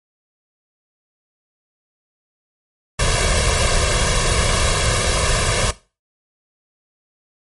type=noise with comb filter; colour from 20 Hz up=pink; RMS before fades=-17 dBFS; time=2.99-5.71 s; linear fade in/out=5 ms; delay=1.8 ms; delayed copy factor=+0.95; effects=noise-tail reverb RT60 0.3 s tail -17 dB re dry + MP3 48 kbps